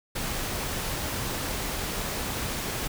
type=noise; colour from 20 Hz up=pink; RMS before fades=-31 dBFS; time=0.15-2.88 s; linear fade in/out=10 ms; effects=none